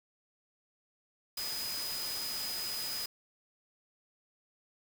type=tone in noise; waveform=sine; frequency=4988 Hz; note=D#8; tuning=3 cents sharp; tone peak=-37 dBFS; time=1.37-3.06 s; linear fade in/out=5 ms; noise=white; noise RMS=-40 dBFS; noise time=1.37-3.06 s; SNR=0 dB; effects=none